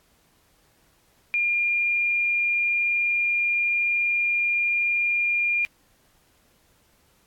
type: tone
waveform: sine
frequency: 2407 Hz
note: D7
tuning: 42 cents sharp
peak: -20 dBFS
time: 1.34-5.65 s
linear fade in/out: 0 ms
effects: pink hiss -62 dBFS RMS until 7.26 s + AAC 64 kbps